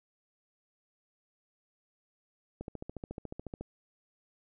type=click train; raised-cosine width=2 ms; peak=-26 dBFS; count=15; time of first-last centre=2.61-3.61 s; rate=14 Hz; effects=none